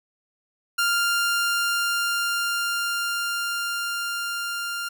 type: tone with level ramp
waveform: sawtooth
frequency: 1396.9 Hz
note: F6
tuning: in tune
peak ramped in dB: -16 to -24 dBFS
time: 0.78-4.89 s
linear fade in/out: 10 ms
effects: none